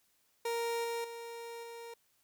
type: tone with level steps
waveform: 30% pulse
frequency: 466.2 Hz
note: A#4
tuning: in tune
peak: -30 / -32 / -40 / -42 dBFS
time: 0.45-1.94 s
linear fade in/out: 5 ms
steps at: 0.84 / 1.04 / 1.63 s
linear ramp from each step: 5 ms
effects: white hiss -73 dBFS RMS until 2.23 s